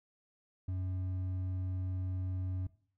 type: tone with hard clipping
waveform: triangle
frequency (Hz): 92.5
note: F#2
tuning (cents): 0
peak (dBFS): -35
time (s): 0.68-2.67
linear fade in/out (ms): 5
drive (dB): 8
effects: noise-tail reverb RT60 0.5 s tail -18 dB re dry